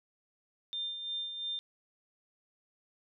sine tone with tremolo, 3600 Hz, A7, 39 cents sharp, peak -33 dBFS, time 0.73-1.59 s, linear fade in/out 0 ms, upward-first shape sine, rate 2.9 Hz, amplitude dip 50%, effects none

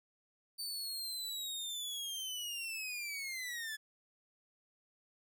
sawtooth linear sweep, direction down, 4590 to 1705 Hz, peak -36 dBFS, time 0.58-3.77 s, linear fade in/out 20 ms, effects none

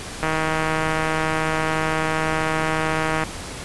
click train, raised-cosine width 0.5 ms, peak -7 dBFS, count 476, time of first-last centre 0.23-3.236 s, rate 158 Hz, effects pink hiss -33 dBFS RMS until 3.64 s + resampled to 24000 Hz

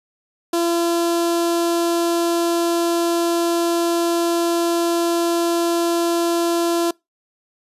sawtooth tone with notch filter, 340 Hz, F4, 46 cents flat, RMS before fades -19 dBFS, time 0.53-6.91 s, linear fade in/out 5 ms, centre 2100 Hz, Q 1.4, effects noise-tail reverb RT60 0.2 s tail -25 dB re dry + resampled to 32000 Hz

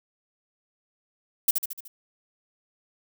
violet noise with echo, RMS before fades -19 dBFS, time 1.48-1.51 s, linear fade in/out 5 ms, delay 74 ms, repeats 5, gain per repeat -5 dB, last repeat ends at 1.88 s, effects none

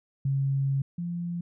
sine tone pair in turn, 136.9 / 172.84 Hz, C#3 / F3, -21 / -18 cents, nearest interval major third, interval 403 cents, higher second, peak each -23 / -29 dBFS, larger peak first, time 0.25-0.82 / 0.98-1.41 s, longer first, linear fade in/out 5 ms, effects none

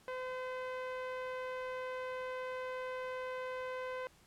sawtooth tone with low-pass filter, 511 Hz, C5, 41 cents flat, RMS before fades -41 dBFS, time 0.08-4.07 s, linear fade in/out 0 ms, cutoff 2100 Hz, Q 1, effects pink hiss -65 dBFS RMS until 4.26 s + low-pass 12000 Hz 12 dB/octave

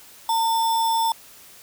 sine tone with sample-and-hold, 907 Hz, A#5, 48 cents flat, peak -18 dBFS, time 0.29-1.12 s, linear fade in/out 2 ms, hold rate 4410 Hz, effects white hiss -47 dBFS RMS until 1.62 s

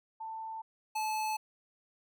sine / square tone pair in turn, 889 / 865.7 Hz, A5 / A5, +18 / -28 cents, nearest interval unison, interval 46 cents, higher first, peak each -38 / -32 dBFS, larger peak second, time 0.2-0.62 / 0.95-1.37 s, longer neither, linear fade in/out 10 ms, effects none

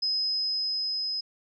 sine tone with level ramp, 5070 Hz, D#8, 32 cents sharp, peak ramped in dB -24 to -28 dBFS, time 0.02-1.21 s, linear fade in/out 10 ms, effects none

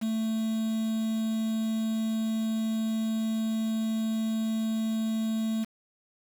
triangle tone with quantisation, 221.6 Hz, A3, 13 cents sharp, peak -24 dBFS, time 0.01-5.65 s, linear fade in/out 20 ms, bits 7, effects none

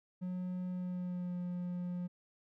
triangle tone with pitch glide, 181.7 to 177.86 Hz, F#3 to F3, -31 to +32 cents, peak -34 dBFS, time 0.21-2.08 s, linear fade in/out 20 ms, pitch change -37 cents, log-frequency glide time 0.69-1.37 s, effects none

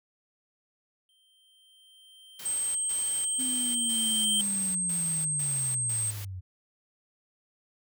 square tone with exponential growth, 3136 Hz, G7, in tune, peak -25 dBFS, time 1.09-4.41 s, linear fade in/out 1 ms, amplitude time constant 720 ms
white noise bursts, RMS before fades -43 dBFS, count 8, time 2.39-6.25 s, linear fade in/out 5 ms, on 360 ms, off 140 ms
sine tone, 8372 Hz, C9, in tune, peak -27 dBFS, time 2.45-6.11 s, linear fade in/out 10 ms
sine linear sweep, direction down, 261.6 to 89.4 Hz, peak -35 dBFS, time 3.38-6.41 s, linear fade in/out 20 ms
effects none

